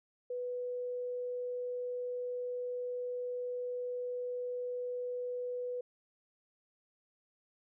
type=tone; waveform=sine; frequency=493.9 Hz; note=B4; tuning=in tune; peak=-35 dBFS; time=0.3-5.81 s; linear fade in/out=5 ms; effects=none